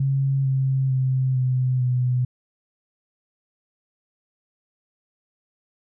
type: tone with pitch steps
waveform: sine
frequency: 136.2 / 133.4 / 130.65 / 127.96 / 125.33 Hz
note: C#3 / C3 / C3 / C3 / B2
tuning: -30 / +34 / -2 / -38 / +26 cents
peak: -18 dBFS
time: 0-2.25 s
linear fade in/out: 5 ms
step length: 450 ms
effects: none